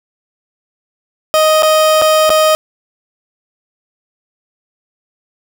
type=tone with dropouts; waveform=30% pulse; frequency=624 Hz; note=D#5; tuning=5 cents sharp; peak=-5 dBFS; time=1.34-2.55 s; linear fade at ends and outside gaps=0 ms; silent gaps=1.623-1.631 / 2.016-2.021 / 2.294-2.302 s; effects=none